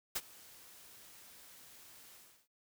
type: noise with ADSR envelope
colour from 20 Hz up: white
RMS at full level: -34 dBFS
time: 0.15-2.48 s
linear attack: 11 ms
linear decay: 42 ms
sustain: -23 dB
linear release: 340 ms
effects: none